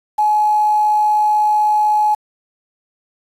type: tone with quantisation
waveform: sine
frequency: 847 Hz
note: G#5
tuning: 34 cents sharp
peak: -11 dBFS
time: 0.18-2.15 s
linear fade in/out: 10 ms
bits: 6
effects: resampled to 32000 Hz

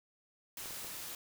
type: noise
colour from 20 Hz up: white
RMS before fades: -44 dBFS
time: 0.57-1.15 s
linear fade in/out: 2 ms
type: clicks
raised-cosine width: 1 ms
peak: -36 dBFS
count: 3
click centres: 0.658 / 0.708 / 0.846 s
effects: none

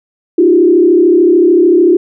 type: tone with frequency modulation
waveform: sine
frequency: 349.2 Hz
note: F4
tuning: in tune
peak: -4 dBFS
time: 0.38-1.97 s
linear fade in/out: 5 ms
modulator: 33.5 Hz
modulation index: 1.1
effects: none

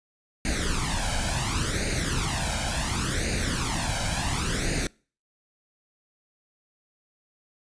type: noise with flanger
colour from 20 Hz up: pink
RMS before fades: -27 dBFS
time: 0.45-4.87 s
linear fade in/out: 2 ms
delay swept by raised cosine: 0.45 to 1.31 ms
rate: 0.7 Hz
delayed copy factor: +0.75
effects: noise-tail reverb RT60 0.4 s tail -25 dB re dry + resampled to 22050 Hz

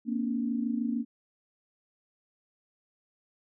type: tone cluster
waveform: sine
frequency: 232.6 / 258.6 / 286 Hz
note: A#3 / C4 / D4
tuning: -4 / -20 / -46 cents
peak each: -29 / -35 / -34 dBFS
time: 0.05-1.05 s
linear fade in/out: 50 ms
effects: none

